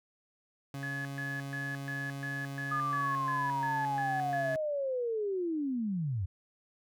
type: tone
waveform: 30% pulse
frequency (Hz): 138.59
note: C#3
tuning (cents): 0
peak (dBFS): -35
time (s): 0.74-4.56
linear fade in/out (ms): 2
type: tone bursts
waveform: sine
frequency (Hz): 1700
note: G#6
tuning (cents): +40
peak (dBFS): -36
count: 11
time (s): 0.83-4.55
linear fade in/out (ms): 0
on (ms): 220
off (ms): 130
type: linear sweep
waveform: sine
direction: down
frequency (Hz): 1232 to 83.7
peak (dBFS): -30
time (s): 2.71-6.26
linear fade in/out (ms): 10
effects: none